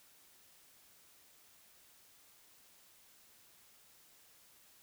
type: silence
effects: white hiss -64 dBFS RMS until 4.82 s